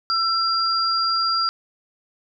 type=tone pair together; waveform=sine; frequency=1342 / 4782 Hz; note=E6 / D8; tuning=+31 / +30 cents; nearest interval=octave + minor seventh; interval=2199 cents; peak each=-21 dBFS; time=0.1-1.49 s; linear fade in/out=0 ms; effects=none